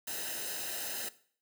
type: noise with comb filter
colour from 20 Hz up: white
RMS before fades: -38 dBFS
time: 0.07-1.09 s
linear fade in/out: 5 ms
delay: 0.88 ms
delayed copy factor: -0.75
effects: noise-tail reverb RT60 0.5 s tail -17 dB re dry